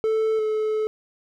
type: tone pair in turn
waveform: triangle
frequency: 440 / 432.2 Hz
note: A4 / A4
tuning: 0 / -31 cents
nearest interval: unison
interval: 31 cents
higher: first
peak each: -17 / -19 dBFS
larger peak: first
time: 0.04-0.39 / 0.39-0.87 s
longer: second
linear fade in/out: 0 ms
effects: none